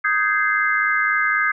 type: chord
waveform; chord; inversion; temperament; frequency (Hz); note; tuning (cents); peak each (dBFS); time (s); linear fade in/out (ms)
sine; Ab major seventh; second; just; 1245.9 / 1557.4 / 1661.2 / 2077; Eb6 / G6 / Ab6 / C7; +2 / -12 / 0 / -13; -22; 0.04-1.52; 10
effects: none